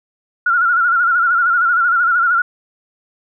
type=tone with vibrato; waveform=sine; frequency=1404 Hz; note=F6; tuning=9 cents sharp; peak=-11 dBFS; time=0.46-2.42 s; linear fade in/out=5 ms; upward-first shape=sine; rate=13 Hz; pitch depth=78 cents each way; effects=none